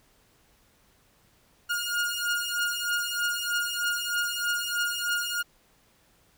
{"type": "beating tone pair", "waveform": "sawtooth", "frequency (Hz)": [1424, 1427.2], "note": ["F6", "F6"], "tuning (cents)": [33, 37], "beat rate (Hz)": 3.2, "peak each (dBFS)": [-26, -26], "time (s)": [1.69, 5.43], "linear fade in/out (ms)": 20, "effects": ["pink hiss -63 dBFS RMS until 6.37 s"]}